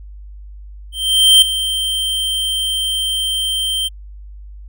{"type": "tone with ADSR envelope", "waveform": "square", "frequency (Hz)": 3136, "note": "G7", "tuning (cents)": 0, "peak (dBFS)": -5, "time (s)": [0.92, 3.89], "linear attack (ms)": 500, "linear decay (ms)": 4, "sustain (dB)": -12, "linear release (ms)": 23, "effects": ["added 50 Hz sine -32 dBFS peak until 4.68 s"]}